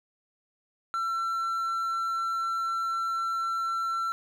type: tone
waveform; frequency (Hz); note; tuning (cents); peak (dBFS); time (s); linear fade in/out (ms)
triangle; 1348; E6; +38; -25; 0.94-4.12; 0
effects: none

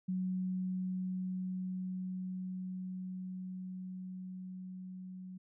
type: tone with level ramp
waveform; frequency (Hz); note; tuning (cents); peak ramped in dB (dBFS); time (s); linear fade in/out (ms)
sine; 185; F#3; 0; -32 to -44; 0.08-5.38; 10
effects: none

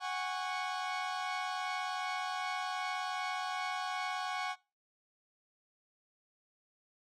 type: chord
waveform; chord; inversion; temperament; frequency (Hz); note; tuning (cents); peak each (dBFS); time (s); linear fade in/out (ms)
sawtooth; F# suspended second; none; equal with one note detuned; 740 / 819.2 / 1108.7; F#5 / G#5 / C#6; 0 / -24 / 0; -34 / -37 / -35; 0-4.56; 50
effects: noise-tail reverb RT60 0.3 s tail -23 dB re dry + low-pass 5000 Hz 12 dB/octave

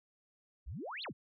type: exponential two-way sweep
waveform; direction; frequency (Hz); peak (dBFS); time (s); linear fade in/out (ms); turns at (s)
sine; up then down; 47.81 to 4448 to 83.2; -40; 0.66-1.13; 20; 1.03
effects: none

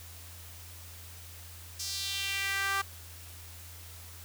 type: tone with high-pass filter sweep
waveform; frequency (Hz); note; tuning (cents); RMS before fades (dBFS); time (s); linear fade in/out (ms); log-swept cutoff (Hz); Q
sawtooth; 392.8; G4; +4; -33; 1.79-2.82; 10; 5600 to 1200; 2.4
effects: added 85 Hz sine -48 dBFS peak until 4.24 s + white hiss -50 dBFS RMS until 4.24 s

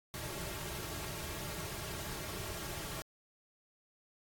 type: noise with comb filter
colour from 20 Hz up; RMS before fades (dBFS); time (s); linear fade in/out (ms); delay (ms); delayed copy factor
pink; -42; 0.14-3.02; 0; 4; -0.65
effects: AAC 64 kbps

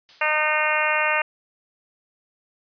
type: noise with exponential decay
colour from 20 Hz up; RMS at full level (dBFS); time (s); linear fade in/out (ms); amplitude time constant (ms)
blue; -39; 0.09-0.88; 0; 170
type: harmonic tone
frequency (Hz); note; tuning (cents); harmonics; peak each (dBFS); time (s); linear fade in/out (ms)
305.7; D#4; -30; 2 / 3 / 4 / 5 / 6 / 7 / 8 / 9; -27 / -27 / -27 / -27 / -27 / -27 / -27 / -27; 0.21-1.22; 5
effects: resampled to 11025 Hz

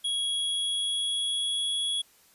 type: tone with pitch glide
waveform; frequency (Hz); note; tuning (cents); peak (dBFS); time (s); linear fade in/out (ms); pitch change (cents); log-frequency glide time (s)
square; 3322 to 3351; G#7 to G#7; 0 to +15; -27; 0.04-2.02; 10; +15; 0.21-1.76
effects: white hiss -60 dBFS RMS until 2.34 s + resampled to 32000 Hz

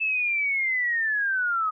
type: linear sweep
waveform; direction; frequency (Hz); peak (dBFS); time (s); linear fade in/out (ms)
sine; down; 2637 to 1245; -22; 0-1.71; 20
effects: none

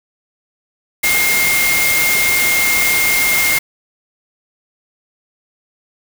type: tone in noise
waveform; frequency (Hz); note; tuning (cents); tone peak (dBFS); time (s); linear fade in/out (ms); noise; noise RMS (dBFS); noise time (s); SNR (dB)
sine; 2127; C7; +28; -14; 1.03-3.59; 10; white; -17; 1.03-3.59; 0
effects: none

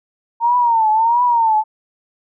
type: tone with vibrato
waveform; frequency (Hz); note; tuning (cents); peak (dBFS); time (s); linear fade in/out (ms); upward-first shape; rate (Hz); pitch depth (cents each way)
sine; 919; A#5; -25; -11; 0.4-1.64; 50; triangle; 1.5; 130
effects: none

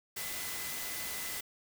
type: tone in noise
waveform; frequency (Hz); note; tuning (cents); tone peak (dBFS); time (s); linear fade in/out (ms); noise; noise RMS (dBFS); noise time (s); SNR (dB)
sine; 2014; B6; +33; -46; 0.16-1.41; 10; white; -39; 0.16-1.41; -10
effects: none

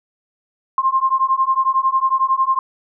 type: beating tone pair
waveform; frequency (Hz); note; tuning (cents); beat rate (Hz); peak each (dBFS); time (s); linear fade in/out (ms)
sine; 1054 / 1065; C6 / C6; +12 / +30; 11; -17; 0.78-2.59; 2
effects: none

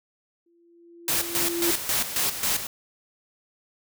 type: tone with exponential growth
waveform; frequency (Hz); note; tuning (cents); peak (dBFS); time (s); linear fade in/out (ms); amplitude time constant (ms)
sine; 341.1; F4; -41; -22; 0.46-1.71; 5; 270
type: noise with tremolo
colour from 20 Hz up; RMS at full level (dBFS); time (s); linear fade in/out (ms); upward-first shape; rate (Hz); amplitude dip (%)
white; -24; 1.08-2.67; 2; square; 3.7; 65
effects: none

